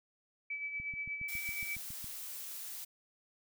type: tone with tremolo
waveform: sine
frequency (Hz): 2300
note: D7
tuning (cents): -37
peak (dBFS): -35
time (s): 0.5-1.76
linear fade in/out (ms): 5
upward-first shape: sine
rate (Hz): 8.4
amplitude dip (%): 50
type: click train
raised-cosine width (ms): 5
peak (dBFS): -38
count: 10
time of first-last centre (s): 0.8-2.043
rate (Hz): 7.24
type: noise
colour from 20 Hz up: blue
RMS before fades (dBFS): -44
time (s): 1.28-2.85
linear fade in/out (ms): 10
effects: none